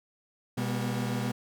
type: tone cluster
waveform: 40% pulse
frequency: 124.3 / 202 / 241.3 Hz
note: B2 / G#3 / B3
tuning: +12 / -48 / -40 cents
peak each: -31 / -33 / -34 dBFS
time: 0.57-1.32 s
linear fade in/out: 10 ms
effects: none